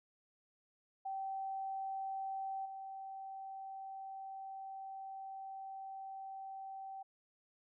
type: tone with level steps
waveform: sine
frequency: 774 Hz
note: G5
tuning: 22 cents flat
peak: -38 / -44 dBFS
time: 1.05-7.03 s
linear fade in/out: 10 ms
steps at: 2.65 s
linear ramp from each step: 10 ms
effects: none